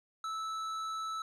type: tone with tanh clipping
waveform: triangle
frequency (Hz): 1311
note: E6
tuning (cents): -10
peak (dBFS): -37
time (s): 0.24-1.22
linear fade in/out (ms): 2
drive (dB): 15
effects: none